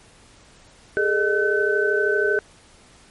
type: tone cluster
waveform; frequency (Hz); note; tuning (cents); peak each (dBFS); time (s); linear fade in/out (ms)
sine; 408.9 / 441.6 / 611 / 1520; G#4 / A4 / D#5 / F#6; -27 / +6 / -32 / +46; -21 / -25 / -28 / -21; 0.97-2.39; 0
effects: pink hiss -51 dBFS RMS until 3.1 s + MP3 48 kbps